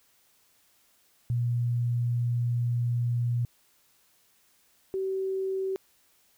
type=tone pair in turn; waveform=sine; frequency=120 / 382.6 Hz; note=B2 / G4; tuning=-49 / -42 cents; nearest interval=octave + minor sixth; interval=2007 cents; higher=second; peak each=-24 / -27 dBFS; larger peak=first; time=1.3-3.45 / 4.94-5.76 s; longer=first; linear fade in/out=0 ms; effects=white hiss -65 dBFS RMS until 6.37 s